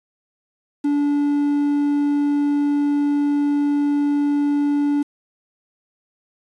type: tone with quantisation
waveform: triangle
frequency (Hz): 289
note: D4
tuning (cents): -28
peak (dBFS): -14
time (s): 0.84-5.03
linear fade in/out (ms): 10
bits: 7
effects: resampled to 24000 Hz